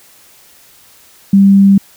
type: tone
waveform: sine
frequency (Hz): 196.9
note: G3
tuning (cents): +8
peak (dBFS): -3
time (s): 1.33-1.78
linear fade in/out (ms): 5
effects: white hiss -44 dBFS RMS until 1.96 s